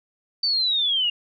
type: linear sweep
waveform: sine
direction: down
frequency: 4607 to 2800 Hz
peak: -19 dBFS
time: 0.43-1.1 s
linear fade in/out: 5 ms
effects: none